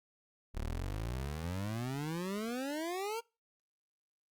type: exponential sweep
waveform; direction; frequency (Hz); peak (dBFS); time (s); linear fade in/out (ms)
25% pulse; up; 34.65 to 471.6; -32; 0.54-3.21; 20
effects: noise-tail reverb RT60 0.3 s tail -25 dB re dry + Opus 48 kbps